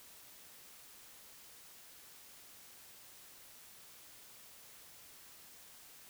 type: silence
effects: white hiss -57 dBFS RMS until 6.09 s